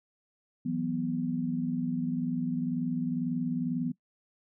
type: chord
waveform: sine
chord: E suspended second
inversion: none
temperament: equal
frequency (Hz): 164.81 / 185 / 246.9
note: E3 / F#3 / B3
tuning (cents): 0 / 0 / 0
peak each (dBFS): -34 / -35 / -30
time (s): 0.65-3.92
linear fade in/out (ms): 10
effects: noise-tail reverb RT60 0.1 s tail -20 dB re dry